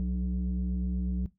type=tone pair together; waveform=sine; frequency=63.84 / 183.3 Hz; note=C2 / F#3; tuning=-42 / -16 cents; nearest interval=octave + tritone; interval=1826 cents; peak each=-28 dBFS; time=0-1.26 s; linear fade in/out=0 ms; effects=noise-tail reverb RT60 0.2 s tail -19 dB re dry + tanh soft clip ceiling -24 dBFS